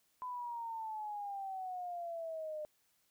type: exponential sweep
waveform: sine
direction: down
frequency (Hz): 1010 to 603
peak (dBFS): -39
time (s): 0.22-2.65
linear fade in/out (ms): 0
effects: white hiss -75 dBFS RMS until 3.1 s